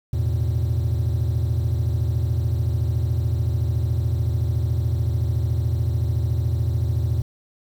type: chord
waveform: triangle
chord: E suspended fourth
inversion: none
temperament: just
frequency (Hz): 82.41 / 109.88 / 123.61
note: E2 / A2 / B2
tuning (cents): 0 / -2 / +2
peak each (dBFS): -20 / -21 / -22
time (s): 0.13-7.22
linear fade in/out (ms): 5
effects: tanh soft clip ceiling -11 dBFS + 8-bit